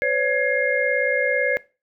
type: tone cluster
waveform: sine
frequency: 510 / 568 / 1671 / 2128 Hz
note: C5 / C#5 / G#6 / C7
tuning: -44 / +42 / +10 / +29 cents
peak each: -24 dBFS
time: 0.02-1.57 s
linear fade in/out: 0 ms
effects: noise-tail reverb RT60 0.3 s tail -20 dB re dry